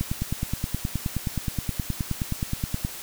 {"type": "click train", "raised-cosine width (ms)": 5, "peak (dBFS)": -13, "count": 28, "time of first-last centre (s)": [0.01, 2.849], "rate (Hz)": 9.51, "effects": ["white hiss -38 dBFS RMS until 3.02 s"]}